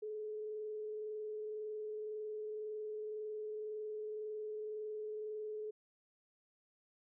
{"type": "tone with frequency modulation", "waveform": "sine", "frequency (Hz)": 427.6, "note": "A4", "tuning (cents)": -49, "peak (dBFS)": -40, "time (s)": [0.02, 5.71], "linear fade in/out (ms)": 10, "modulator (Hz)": 21.9, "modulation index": 0.22, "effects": []}